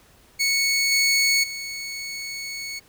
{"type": "tone with level steps", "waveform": "20% pulse", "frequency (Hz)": 2213, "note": "C#7", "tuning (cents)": -3, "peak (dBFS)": [-14, -12, -25], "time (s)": [0.39, 2.8], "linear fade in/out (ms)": 20, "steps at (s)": [0.91, 1.43], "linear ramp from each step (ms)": 10, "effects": ["pink hiss -55 dBFS RMS until 2.88 s"]}